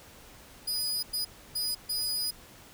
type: tone bursts at uneven times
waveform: sawtooth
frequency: 4952 Hz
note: D#8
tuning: 9 cents flat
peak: -26 dBFS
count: 4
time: 0.67-1.03 / 1.13-1.25 / 1.55-1.75 / 1.89-2.31 s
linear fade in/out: 10 ms
effects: pink hiss -52 dBFS RMS until 2.73 s